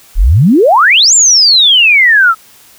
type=exponential two-way sweep; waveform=sine; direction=up then down; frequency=32.65 to 7520 to 1281 Hz; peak=-3 dBFS; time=0.15-2.35 s; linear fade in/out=50 ms; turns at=1.14 s; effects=white hiss -41 dBFS RMS until 2.78 s